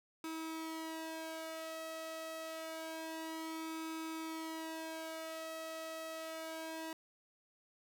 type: tone with flanger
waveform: sawtooth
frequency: 321.9 Hz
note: E4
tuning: 41 cents flat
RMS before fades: -44 dBFS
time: 0.24-6.93 s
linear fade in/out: 2 ms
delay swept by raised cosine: 0.81 to 1.59 ms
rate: 0.27 Hz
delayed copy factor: +0.7
effects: none